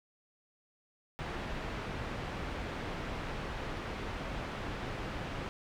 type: low-pass noise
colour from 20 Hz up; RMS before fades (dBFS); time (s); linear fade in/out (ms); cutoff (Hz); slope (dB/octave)
pink; -39; 1.19-5.49; 0; 2600; 12
effects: none